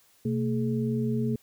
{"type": "tone cluster", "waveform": "sine", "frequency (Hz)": [127.5, 225.9, 422.4], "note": ["C3", "A3", "G#4"], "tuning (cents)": [-44, 46, 29], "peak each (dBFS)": [-29, -27, -33], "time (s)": [0.25, 1.36], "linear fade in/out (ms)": 5, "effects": ["white hiss -62 dBFS RMS until 1.42 s"]}